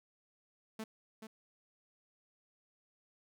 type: tone with echo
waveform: sawtooth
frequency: 220 Hz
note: A3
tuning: in tune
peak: -36 dBFS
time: 0.79-0.84 s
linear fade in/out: 5 ms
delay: 430 ms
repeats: 1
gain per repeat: -7 dB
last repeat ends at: 1.27 s
effects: none